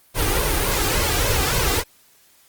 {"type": "noise with flanger", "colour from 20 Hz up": "pink", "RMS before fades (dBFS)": -20, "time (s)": [0.14, 1.84], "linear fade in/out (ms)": 50, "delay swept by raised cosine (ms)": [1.9, 2.54], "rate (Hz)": 3.5, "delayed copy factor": 0.65, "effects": ["white hiss -55 dBFS RMS until 2.48 s", "Opus 32 kbps"]}